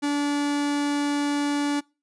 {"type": "tone", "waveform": "45% pulse", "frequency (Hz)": 288.9, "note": "D4", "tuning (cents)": -28, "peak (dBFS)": -22, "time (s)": [0.02, 1.81], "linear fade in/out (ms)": 20, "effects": ["noise-tail reverb RT60 0.3 s tail -25 dB re dry", "resampled to 22050 Hz"]}